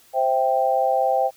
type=chord; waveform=sine; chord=C major; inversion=none; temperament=equal; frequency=523.3 / 659.3 / 784 Hz; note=C5 / E5 / G5; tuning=0 / 0 / 0 cents; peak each=-22 / -23 / -20 dBFS; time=0.13-1.31 s; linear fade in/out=50 ms; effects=white hiss -54 dBFS RMS until 1.36 s